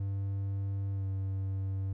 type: tone with pitch glide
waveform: triangle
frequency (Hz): 98.4 to 96.54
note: G2 to G2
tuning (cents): +7 to -26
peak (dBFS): -29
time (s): 0-1.93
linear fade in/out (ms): 5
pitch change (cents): -33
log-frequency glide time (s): 0.92-1.06
effects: none